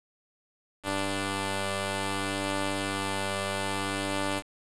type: tone pair together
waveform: 5% pulse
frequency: 98.1 / 293.7 Hz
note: G2 / D4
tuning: +2 / 0 cents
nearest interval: octave + perfect fifth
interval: 1898 cents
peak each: -21 dBFS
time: 0.83-4.43 s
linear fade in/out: 50 ms
effects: resampled to 24000 Hz + 7-bit